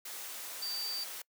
sine tone in noise, 4639 Hz, D8, 22 cents flat, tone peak -35 dBFS, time 0.62-1.04 s, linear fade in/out 5 ms, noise white, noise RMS -43 dBFS, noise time 0.05-1.22 s, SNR +5 dB, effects noise-tail reverb RT60 0.1 s tail -25 dB re dry + high-pass 400 Hz 12 dB/octave

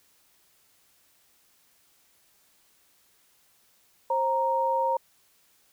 sine tone pair together, 531 / 932.3 Hz, C5 / A#5, +25 / 0 cents, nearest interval minor seventh, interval 975 cents, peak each -27 / -24 dBFS, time 4.1-4.97 s, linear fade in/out 5 ms, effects white hiss -64 dBFS RMS until 5.72 s

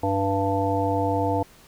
harmonic tone, 98 Hz, G2, in tune, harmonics 1 / 3 / 5 / 7 / 9, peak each -27 / -27 / -27 / -27 / -27 dBFS, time 0.03-1.43 s, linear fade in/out 5 ms, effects pink hiss -52 dBFS RMS until 1.67 s

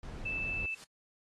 brown noise, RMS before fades -42 dBFS, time 0.03-0.66 s, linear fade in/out 2 ms
sine tone, 2637 Hz, E7, in tune, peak -33 dBFS, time 0.25-0.75 s, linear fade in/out 10 ms
white noise with exponential growth, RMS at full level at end -47 dBFS, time 0.46-0.84 s, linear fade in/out 2 ms, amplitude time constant 82 ms
effects low-pass 8000 Hz 12 dB/octave + AAC 32 kbps

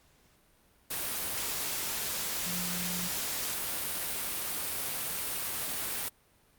sine tone in noise, 177.4 Hz, F3, 27 cents sharp, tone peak -38 dBFS, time 2.46-3.08 s, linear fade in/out 10 ms, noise white, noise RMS -34 dBFS, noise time 0.9-6.09 s, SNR -7 dB, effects pink hiss -65 dBFS RMS until 6.58 s + Opus 48 kbps

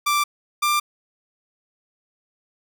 sawtooth tone pair in turn, 1174.7 / 1187.7 Hz, D6 / D6, 0 / +19 cents, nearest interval unison, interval 19 cents, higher second, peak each -14 dBFS, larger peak neither, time 0.06-0.24 / 0.62-0.8 s, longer neither, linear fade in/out 10 ms, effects none

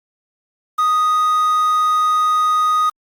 triangle tone with quantisation, 1244.5 Hz, D#6, in tune, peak -11 dBFS, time 0.78-2.9 s, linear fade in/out 10 ms, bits 6, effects Opus 48 kbps

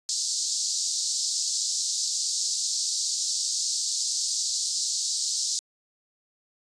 pink band-pass noise, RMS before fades -28 dBFS, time 0.09-5.59 s, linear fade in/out 0 ms, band 4300 to 8100 Hz, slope 48 dB/octave, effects resampled to 22050 Hz

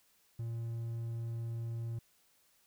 triangle tone, 115.6 Hz, A#2, 14 cents flat, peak -34 dBFS, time 0.39-1.99 s, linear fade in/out 5 ms, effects white hiss -70 dBFS RMS until 2.66 s

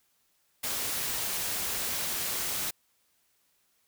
white noise, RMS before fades -32 dBFS, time 0.63-2.71 s, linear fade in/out 10 ms, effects white hiss -71 dBFS RMS until 3.87 s

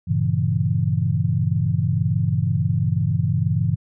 sine chord, G diminished seventh, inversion none, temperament equal, 98 / 116.54 / 138.59 / 164.81 Hz, G2 / Bb2 / Db3 / Fb3, 0 / 0 / 0 / 0 cents, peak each -23 dBFS, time 0.07-3.76 s, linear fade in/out 20 ms, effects none

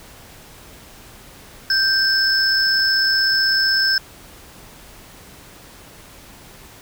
triangle tone pair together, 1568 / 5244 Hz, G6 / E8, 0 / -10 cents, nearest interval octave + major sixth, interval 2090 cents, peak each -16 dBFS, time 1.7-3.98 s, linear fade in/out 2 ms, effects pink hiss -43 dBFS RMS until 6.81 s

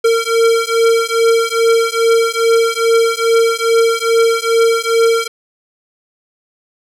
square beating tone pair, 456.6 / 459 Hz, A#4 / A#4, -36 / -27 cents, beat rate 2.4 Hz, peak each -14 dBFS, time 0.04-5.28 s, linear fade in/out 10 ms, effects low-pass 11000 Hz 12 dB/octave

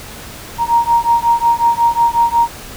sine beating tone pair, 932.3 / 937.8 Hz, A#5 / A#5, 0 / +10 cents, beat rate 5.5 Hz, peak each -13 dBFS, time 0.58-2.49 s, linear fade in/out 50 ms, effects pink hiss -32 dBFS RMS until 2.76 s

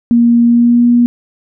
sine tone with pitch glide, 236 to 240.1 Hz, A#3 to B3, +22 to -49 cents, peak -5 dBFS, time 0.11-1.06 s, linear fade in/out 0 ms, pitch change +29 cents, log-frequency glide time 0.45-0.86 s, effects none

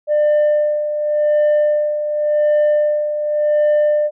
sine tone with tremolo, 598 Hz, D5, 31 cents sharp, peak -8 dBFS, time 0.07-4.11 s, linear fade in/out 50 ms, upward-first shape sine, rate 0.89 Hz, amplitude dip 65%, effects tanh soft clip ceiling -10 dBFS

